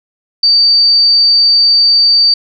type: tone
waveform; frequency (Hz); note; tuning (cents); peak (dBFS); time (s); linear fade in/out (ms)
sine; 4616; D8; -31; -5; 0.43-2.34; 5
effects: none